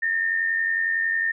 sine tone with amplitude modulation, 1818 Hz, A#6, 44 cents flat, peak -18 dBFS, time 0.02-1.32 s, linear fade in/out 10 ms, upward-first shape sine, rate 91 Hz, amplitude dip 55%, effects none

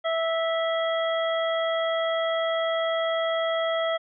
harmonic tone, 656 Hz, E5, 9 cents flat, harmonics 1 / 2 / 3 / 5, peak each -24 / -31 / -33 / -34 dBFS, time 0.04-3.98 s, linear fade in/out 20 ms, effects none

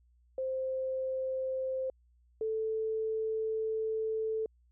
sine tone pair in turn, 523.3 / 440 Hz, C5 / A4, 0 / 0 cents, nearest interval minor third, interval 300 cents, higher first, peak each -31 / -30 dBFS, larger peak second, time 0.38-1.9 / 2.41-4.46 s, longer second, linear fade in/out 2 ms, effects added 60 Hz sine -63 dBFS peak until 4.71 s

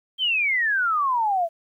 sine exponential sweep, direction down, 3200 to 649 Hz, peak -19 dBFS, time 0.18-1.49 s, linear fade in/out 50 ms, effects 10-bit

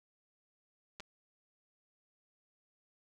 clicks, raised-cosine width 0.2 ms, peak -29 dBFS, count 2, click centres 0.999 / 1.004 s, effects none

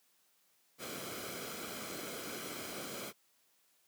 pink noise with comb filter, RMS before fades -43 dBFS, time 0.78-3.13 s, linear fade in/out 50 ms, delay 1.1 ms, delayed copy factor -0.55, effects white hiss -72 dBFS RMS until 3.87 s + high-pass 150 Hz 12 dB/octave

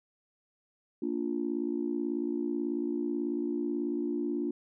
sine chord, Bb major, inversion none, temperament just, 233.1 / 291.4 / 349.6 Hz, Bb3 / D4 / F4, 0 / -13 / +2 cents, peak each -35 / -32 / -33 dBFS, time 1.02-4.51 s, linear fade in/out 5 ms, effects tanh soft clip ceiling -20 dBFS

